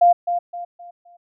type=tone with echo; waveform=sine; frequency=698.5 Hz; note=F5; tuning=in tune; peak=-9 dBFS; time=0.01-0.13 s; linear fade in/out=10 ms; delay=260 ms; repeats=4; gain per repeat=-9 dB; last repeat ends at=1.17 s; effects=none